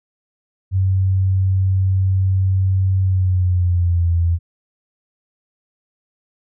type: tone with pitch glide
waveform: sine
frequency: 94.9 to 85.04 Hz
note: F#2 to F2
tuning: +44 to -46 cents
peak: -13 dBFS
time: 0.71-4.39 s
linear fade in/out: 50 ms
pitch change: -190 cents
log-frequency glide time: 3.01-4.11 s
effects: none